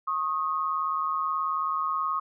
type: tone pair together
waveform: sine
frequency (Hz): 1089.4 / 1248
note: C#6 / D#6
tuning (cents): -30 / +5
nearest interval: major second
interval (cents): 235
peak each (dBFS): -28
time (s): 0.07-2.2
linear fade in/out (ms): 10
effects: none